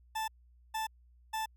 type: tone bursts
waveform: 40% pulse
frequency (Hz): 880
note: A5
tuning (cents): 0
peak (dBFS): -32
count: 3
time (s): 0.15-1.46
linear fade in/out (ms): 10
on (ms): 130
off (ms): 460
effects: added 60 Hz sine -59 dBFS peak until 1.56 s